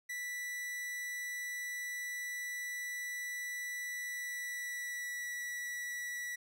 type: tone with pitch glide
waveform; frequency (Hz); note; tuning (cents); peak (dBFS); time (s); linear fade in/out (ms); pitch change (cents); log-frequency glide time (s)
45% pulse; 1965 to 1948; B6 to B6; -9 to -24; -38; 0.09-6.36; 10; -15; 3.82-5.27
effects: none